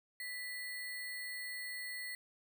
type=tone with sample-and-hold; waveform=sine; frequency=1975.5 Hz; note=B6; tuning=in tune; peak=-40 dBFS; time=0.2-2.15 s; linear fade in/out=2 ms; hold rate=6300 Hz; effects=none